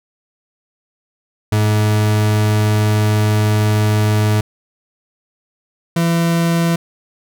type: tone pair in turn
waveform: 40% pulse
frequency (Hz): 106.3 / 168.06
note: G#2 / E3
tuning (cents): +41 / +34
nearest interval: minor sixth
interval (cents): 793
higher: second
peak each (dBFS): -11 / -12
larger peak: first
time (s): 1.52-4.41 / 5.96-6.76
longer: first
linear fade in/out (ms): 5
effects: none